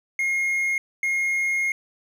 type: tone bursts at uneven times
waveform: triangle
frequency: 2145 Hz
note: C7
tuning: 42 cents sharp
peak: -19 dBFS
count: 2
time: 0.19-0.78 / 1.03-1.72 s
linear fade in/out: 2 ms
effects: none